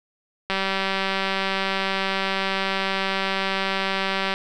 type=click train; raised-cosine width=0.3 ms; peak=-8 dBFS; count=742; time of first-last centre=0.5-4.339 s; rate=193 Hz; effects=none